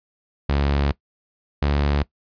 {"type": "tone pair in turn", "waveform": "sawtooth", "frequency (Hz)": [70.7, 71.89], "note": ["C#2", "D2"], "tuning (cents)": [35, -36], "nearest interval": "unison", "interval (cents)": 29, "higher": "second", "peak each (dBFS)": -14, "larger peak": "neither", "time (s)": [[0.49, 0.92], [1.62, 2.03]], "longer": "first", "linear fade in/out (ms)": 5, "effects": ["noise-tail reverb RT60 0.1 s tail -20 dB re dry", "resampled to 11025 Hz"]}